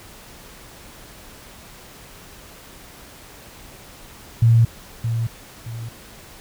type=tone with echo; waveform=sine; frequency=115.2 Hz; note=A#2; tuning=20 cents flat; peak=-10 dBFS; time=4.42-4.65 s; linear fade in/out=5 ms; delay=620 ms; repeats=2; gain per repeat=-9 dB; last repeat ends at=5.89 s; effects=pink hiss -43 dBFS RMS until 6.4 s